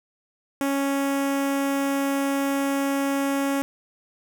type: tone with notch filter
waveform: sawtooth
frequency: 276.9 Hz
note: C#4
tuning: 2 cents flat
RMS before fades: -24 dBFS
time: 0.61-3.62 s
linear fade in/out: 0 ms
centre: 4200 Hz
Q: 1.5
effects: none